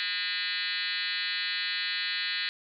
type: tone with frequency modulation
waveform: sine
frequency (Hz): 2960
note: F#7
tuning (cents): 0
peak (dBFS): -28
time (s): 0-2.49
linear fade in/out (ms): 0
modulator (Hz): 190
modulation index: 7.3
effects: none